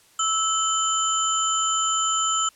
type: tone cluster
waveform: sine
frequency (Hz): 1313 / 3038 / 7140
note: E6 / F#7 / A8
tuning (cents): -7 / +45 / +24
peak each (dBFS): -23 / -28 / -24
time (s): 0.19-2.49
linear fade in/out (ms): 5
effects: white hiss -56 dBFS RMS until 2.55 s + low-pass 11000 Hz 12 dB/octave